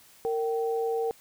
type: tone pair together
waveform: sine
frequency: 459.3 / 772.4 Hz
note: A#4 / G5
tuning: -26 / -26 cents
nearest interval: major sixth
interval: 900 cents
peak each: -26 / -33 dBFS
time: 0.25-1.11 s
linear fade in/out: 0 ms
effects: white hiss -56 dBFS RMS until 1.2 s